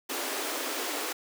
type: high-pass noise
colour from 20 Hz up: pink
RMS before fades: -33 dBFS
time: 0.09-1.13 s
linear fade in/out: 10 ms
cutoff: 260 Hz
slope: 96 dB/octave
effects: none

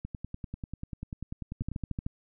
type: two click trains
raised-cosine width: 5 ms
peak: -20 / -24 dBFS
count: 7 / 18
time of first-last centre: 1.61-2.065 / 0.05-1.717 s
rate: 13.2 / 10.2 Hz
effects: none

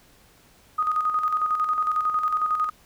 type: tone with tremolo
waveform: sine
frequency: 1244.5 Hz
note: D#6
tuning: in tune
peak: -19 dBFS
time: 0.78-2.7 s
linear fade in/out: 10 ms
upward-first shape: square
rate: 11 Hz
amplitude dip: 50%
effects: pink hiss -56 dBFS RMS until 2.85 s

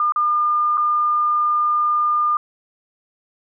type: tone with dropouts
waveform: sine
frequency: 1207 Hz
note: D6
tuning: 47 cents sharp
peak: -15 dBFS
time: 0-2.37 s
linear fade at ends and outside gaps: 2 ms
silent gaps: 0.122-0.16 / 0.773-0.778 s
effects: none

